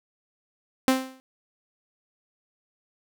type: tone with exponential decay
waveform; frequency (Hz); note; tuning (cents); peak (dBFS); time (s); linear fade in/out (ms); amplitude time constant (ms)
sawtooth; 261.6; C4; 0; -11; 0.88-1.2; 0; 69
effects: none